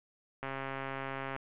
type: click train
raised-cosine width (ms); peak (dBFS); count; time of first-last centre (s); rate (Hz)
0.5; -23; 127; 0.43-1.363; 135
effects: resampled to 8000 Hz + 10-bit